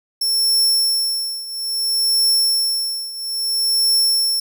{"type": "tone with tremolo", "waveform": "sawtooth", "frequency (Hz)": 5400, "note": "E8", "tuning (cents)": 41, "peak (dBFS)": -10, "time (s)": [0.21, 4.4], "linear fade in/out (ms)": 5, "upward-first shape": "triangle", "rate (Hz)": 0.6, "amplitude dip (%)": 85, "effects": []}